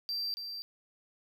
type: tone with echo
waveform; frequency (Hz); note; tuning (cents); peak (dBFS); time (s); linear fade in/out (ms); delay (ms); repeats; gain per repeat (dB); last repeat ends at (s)
triangle; 4699; D8; 0; -31; 0.09-0.34; 0; 280; 1; -6; 0.62
effects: none